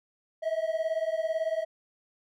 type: beating tone pair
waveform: triangle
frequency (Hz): 635 / 653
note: D#5 / E5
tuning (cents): +35 / -17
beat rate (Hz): 18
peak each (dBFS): -28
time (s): 0.42-1.65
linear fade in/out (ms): 20
effects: none